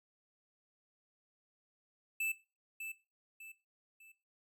square tone with echo, 2637 Hz, E7, in tune, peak -34 dBFS, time 2.2-2.32 s, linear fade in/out 5 ms, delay 600 ms, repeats 3, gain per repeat -8 dB, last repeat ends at 4.12 s, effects noise-tail reverb RT60 0.3 s tail -17 dB re dry

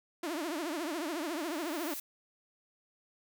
sawtooth tone with vibrato, 320 Hz, D#4, 49 cents sharp, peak -30 dBFS, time 0.23-1.94 s, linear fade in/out 5 ms, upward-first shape triangle, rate 14 Hz, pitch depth 230 cents each way
blue noise with exponential growth, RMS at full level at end -39 dBFS, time 1.03-2 s, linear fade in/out 5 ms, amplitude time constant 210 ms
effects none

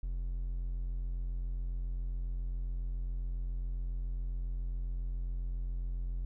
triangle tone, 43.65 Hz, F1, in tune, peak -31 dBFS, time 0.03-6.25 s, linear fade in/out 0 ms, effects none

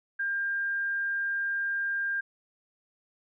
sine tone, 1600 Hz, G6, 35 cents sharp, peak -27 dBFS, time 0.19-2.21 s, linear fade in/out 10 ms, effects none

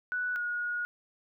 sine tone pair in turn, 1480 / 1445.4 Hz, F#6 / F#6, 0 / -41 cents, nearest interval unison, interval 41 cents, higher first, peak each -29 / -30 dBFS, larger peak first, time 0.12-0.36 / 0.36-0.85 s, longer second, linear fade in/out 0 ms, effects none

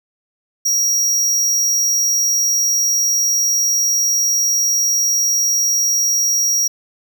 square tone, 5680 Hz, F8, 28 cents sharp, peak -14 dBFS, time 0.65-6.68 s, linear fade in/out 10 ms, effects none

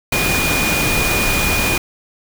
sine tone in noise, 2446 Hz, D#7, 30 cents flat, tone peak -19 dBFS, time 0.12-1.78 s, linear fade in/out 5 ms, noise pink, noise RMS -18 dBFS, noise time 0.12-1.78 s, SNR -4 dB, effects none

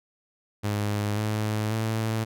sawtooth tone with pitch steps, 103.83 / 107.31 / 110.9 Hz, G#2 / A2 / A2, 0 / -43 / +14 cents, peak -21 dBFS, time 0.63-2.25 s, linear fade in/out 20 ms, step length 540 ms, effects none

